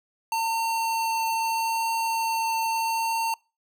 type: tone with vibrato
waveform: square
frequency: 905 Hz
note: A5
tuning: 48 cents sharp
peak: -24 dBFS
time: 0.32-3.34 s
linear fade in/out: 2 ms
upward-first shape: triangle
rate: 0.78 Hz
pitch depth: 8 cents each way
effects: noise-tail reverb RT60 0.3 s tail -25 dB re dry